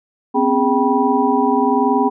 sine tone cluster, 249 / 269.9 / 412.3 / 780 / 975 Hz, B3 / C#4 / G#4 / G5 / B5, +14 / -46 / -13 / -9 / -23 cents, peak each -19 dBFS, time 0.34-2.1 s, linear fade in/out 20 ms, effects none

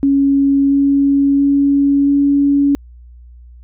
sine tone with pitch steps, 277.2 / 279 / 280.7 / 282.5 Hz, C#4 / C#4 / C#4 / C#4, 0 / +11 / +22 / +33 cents, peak -9 dBFS, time 0.03-2.75 s, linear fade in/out 0 ms, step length 680 ms, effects added 60 Hz sine -36 dBFS peak until 3.63 s

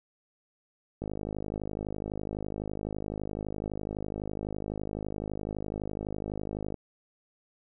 click train, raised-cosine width 2 ms, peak -21 dBFS, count 298, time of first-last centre 1.02-6.743 s, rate 51.9 Hz, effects none

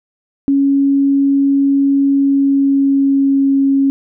sine tone with pitch glide, 277.2 to 274 Hz, C#4 to C#4, 0 to -20 cents, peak -9 dBFS, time 0.48-3.9 s, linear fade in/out 0 ms, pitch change -20 cents, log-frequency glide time 2.1-3.58 s, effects none

